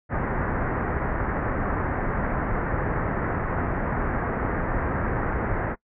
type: low-pass noise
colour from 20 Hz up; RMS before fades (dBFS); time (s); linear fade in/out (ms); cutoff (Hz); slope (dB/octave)
pink; -26; 0.09-5.76; 50; 1900; 48
effects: noise-tail reverb RT60 0.1 s tail -23 dB re dry